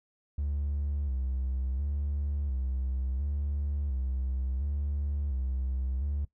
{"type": "tone with vibrato", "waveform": "triangle", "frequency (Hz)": 68.3, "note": "C#2", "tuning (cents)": -25, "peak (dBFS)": -26, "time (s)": [0.38, 6.25], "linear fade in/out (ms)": 5, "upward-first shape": "square", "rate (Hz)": 0.71, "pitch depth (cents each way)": 87, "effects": ["noise-tail reverb RT60 0.1 s tail -20 dB re dry", "tanh soft clip ceiling -22 dBFS"]}